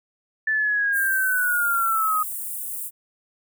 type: linear sweep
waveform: sine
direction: down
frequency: 1760 to 1244.5 Hz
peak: -19 dBFS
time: 0.47-2.23 s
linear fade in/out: 5 ms
type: high-pass noise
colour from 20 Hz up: white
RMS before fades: -31 dBFS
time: 0.92-2.91 s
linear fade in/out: 50 ms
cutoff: 8300 Hz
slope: 48 dB/octave
effects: none